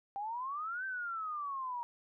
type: exponential two-way sweep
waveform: sine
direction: up then down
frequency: 784 to 1568 to 941 Hz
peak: -36 dBFS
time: 0.16-1.83 s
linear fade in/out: 0 ms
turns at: 0.85 s
effects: none